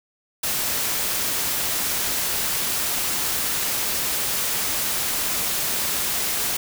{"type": "noise", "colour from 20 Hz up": "white", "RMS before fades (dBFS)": -24, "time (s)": [0.43, 6.57], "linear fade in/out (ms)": 5, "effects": []}